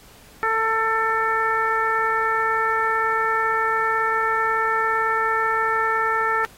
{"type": "harmonic tone", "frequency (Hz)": 445.5, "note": "A4", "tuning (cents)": 22, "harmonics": [1, 2, 3, 4, 5], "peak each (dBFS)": [-27, -25, -22, -24, -33], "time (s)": [0.43, 6.45], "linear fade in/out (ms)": 0, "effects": ["pink hiss -49 dBFS RMS until 6.57 s", "AAC 48 kbps"]}